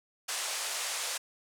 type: band-pass noise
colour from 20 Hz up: white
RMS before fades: -35 dBFS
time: 0.28-1.18 s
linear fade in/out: 10 ms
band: 510 to 9400 Hz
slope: 24 dB/octave
effects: none